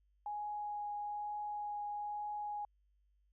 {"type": "tone with vibrato", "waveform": "sine", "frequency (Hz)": 830.6, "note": "G#5", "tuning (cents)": 0, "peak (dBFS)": -38, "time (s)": [0.26, 2.65], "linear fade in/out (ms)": 2, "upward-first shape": "triangle", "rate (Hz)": 1.1, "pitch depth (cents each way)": 9, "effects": ["added 50 Hz sine -70 dBFS peak until 3.32 s"]}